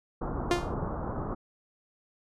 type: low-pass noise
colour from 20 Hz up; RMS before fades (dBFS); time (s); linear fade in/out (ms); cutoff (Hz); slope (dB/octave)
pink; -33; 0.21-1.35; 10; 1300; 48
type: tone with exponential decay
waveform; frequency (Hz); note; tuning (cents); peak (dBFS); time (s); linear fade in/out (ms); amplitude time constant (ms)
sawtooth; 350.4; F4; +6; -16; 0.51-0.74; 2; 48
effects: low-pass 8000 Hz 12 dB/octave + MP3 64 kbps